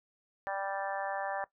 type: harmonic tone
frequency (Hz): 196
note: G3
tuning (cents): 0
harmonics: 3 / 4 / 5 / 6 / 7 / 8 / 9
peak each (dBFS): -38 / -36 / -43 / -44 / -48 / -45 / -42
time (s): 0.47-1.44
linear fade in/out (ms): 0
effects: noise-tail reverb RT60 0.1 s tail -18 dB re dry